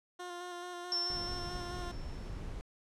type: tone with vibrato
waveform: 15% pulse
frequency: 354.2 Hz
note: F4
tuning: 24 cents sharp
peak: -35 dBFS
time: 0.19-1.92 s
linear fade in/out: 10 ms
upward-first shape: square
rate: 4.6 Hz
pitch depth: 17 cents each way
type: tone with exponential decay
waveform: sine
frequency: 5390 Hz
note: E8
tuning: 38 cents sharp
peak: -29 dBFS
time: 0.92-2.4 s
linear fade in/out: 1 ms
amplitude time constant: 320 ms
type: noise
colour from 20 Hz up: brown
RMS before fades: -42 dBFS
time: 1.1-2.61 s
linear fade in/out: 0 ms
effects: low-pass 9000 Hz 12 dB/octave